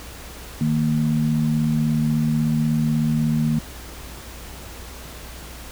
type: tone pair together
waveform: sine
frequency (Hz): 153.24 / 229.6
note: D#3 / A#3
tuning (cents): -26 / -26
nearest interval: perfect fifth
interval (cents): 700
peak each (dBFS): -20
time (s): 0.61-3.59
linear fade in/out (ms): 2
effects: added 60 Hz sine -39 dBFS peak until 5.71 s + pink hiss -39 dBFS RMS until 5.71 s